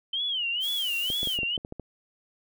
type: tone with vibrato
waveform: sine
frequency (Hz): 3064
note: G7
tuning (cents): -40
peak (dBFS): -26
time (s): 0.13-1.57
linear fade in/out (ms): 5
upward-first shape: sine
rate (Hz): 2.1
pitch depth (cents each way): 190
type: noise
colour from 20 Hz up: blue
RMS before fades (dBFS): -39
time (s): 0.6-1.39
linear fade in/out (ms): 50
type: clicks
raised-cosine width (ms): 2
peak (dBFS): -23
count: 9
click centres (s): 1.102 / 1.231 / 1.273 / 1.389 / 1.432 / 1.578 / 1.649 / 1.724 / 1.797
effects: none